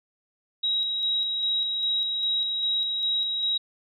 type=tone with tremolo; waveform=sine; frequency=3832 Hz; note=A#7; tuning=47 cents sharp; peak=-22 dBFS; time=0.63-3.58 s; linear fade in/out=10 ms; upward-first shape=square; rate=2.5 Hz; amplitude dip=30%; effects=none